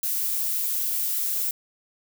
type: noise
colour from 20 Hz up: violet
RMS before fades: -26 dBFS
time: 0.03-1.51 s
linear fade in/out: 2 ms
effects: none